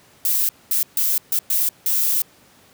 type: noise bursts at uneven times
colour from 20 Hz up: violet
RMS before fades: -19 dBFS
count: 6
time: 0.25-0.49 / 0.71-0.83 / 0.97-1.18 / 1.32-1.39 / 1.5-1.69 / 1.86-2.22 s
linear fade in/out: 2 ms
effects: pink hiss -52 dBFS RMS until 2.73 s + high-pass 100 Hz 12 dB/octave